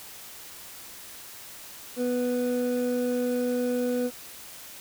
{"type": "tone pair together", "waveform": "triangle", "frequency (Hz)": [246.9, 494.1], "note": ["B3", "B4"], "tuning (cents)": [0, 1], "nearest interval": "octave", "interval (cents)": 1201, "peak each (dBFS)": -25, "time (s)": [1.96, 4.11], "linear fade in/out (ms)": 50, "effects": ["white hiss -44 dBFS RMS until 4.8 s"]}